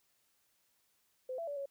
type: tone with pitch steps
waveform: sine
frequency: 513 / 669 / 575 / 556 Hz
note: C5 / E5 / D5 / C#5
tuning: -34 / +25 / -37 / +5 cents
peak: -37 dBFS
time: 1.29-1.658 s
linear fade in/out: 5 ms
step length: 92 ms
effects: white hiss -75 dBFS RMS until 1.7 s